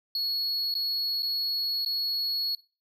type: tone with dropouts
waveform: triangle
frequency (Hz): 4353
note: C#8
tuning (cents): -32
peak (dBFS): -25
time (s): 0.15-2.55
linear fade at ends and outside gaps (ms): 2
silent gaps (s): 0.741-0.751 / 1.223-1.229 / 1.849-1.86
effects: noise-tail reverb RT60 0.3 s tail -19 dB re dry